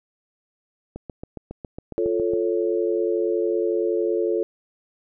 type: click train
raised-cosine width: 2 ms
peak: -20 dBFS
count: 11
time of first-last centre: 0.96-2.336 s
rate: 7.27 Hz
type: chord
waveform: sine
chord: F augmented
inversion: none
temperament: equal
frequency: 349.2 / 440 / 554.4 Hz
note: F4 / A4 / C#5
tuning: 0 / 0 / 0 cents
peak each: -23 / -23 / -28 dBFS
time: 1.98-4.43 s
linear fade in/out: 0 ms
effects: none